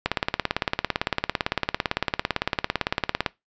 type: click train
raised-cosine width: 0.3 ms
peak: -5 dBFS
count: 58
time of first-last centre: 0.06-3.262 s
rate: 17.8 Hz
effects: noise-tail reverb RT60 0.2 s tail -21 dB re dry + resampled to 16000 Hz